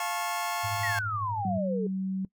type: chord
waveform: sawtooth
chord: F augmented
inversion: none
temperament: just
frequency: 698.5 / 873.1 / 1091.3 Hz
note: F5 / A5 / C#6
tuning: 0 / -14 / -27 cents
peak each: -30 dBFS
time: 0-0.99 s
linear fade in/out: 2 ms
type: tone with tremolo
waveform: sine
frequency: 104.4 Hz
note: G#2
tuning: 10 cents sharp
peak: -31 dBFS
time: 0.63-1.59 s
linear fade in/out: 20 ms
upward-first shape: triangle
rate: 12 Hz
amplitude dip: 70%
type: exponential sweep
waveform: sine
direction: down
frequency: 1975.5 to 410 Hz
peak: -29 dBFS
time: 0.83-1.87 s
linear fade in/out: 5 ms
type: tone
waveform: sine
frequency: 190.2 Hz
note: F#3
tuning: 48 cents sharp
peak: -28 dBFS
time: 1.45-2.25 s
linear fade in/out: 2 ms
effects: noise-tail reverb RT60 0.1 s tail -21 dB re dry